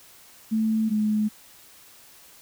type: tone pair in turn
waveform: sine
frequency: 220 / 213.1 Hz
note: A3 / G#3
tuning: 0 / +45 cents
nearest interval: minor second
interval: 55 cents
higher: first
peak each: -20 dBFS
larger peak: neither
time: 0.51-0.9 / 0.9-1.29 s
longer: neither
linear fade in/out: 20 ms
effects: white hiss -51 dBFS RMS until 2.41 s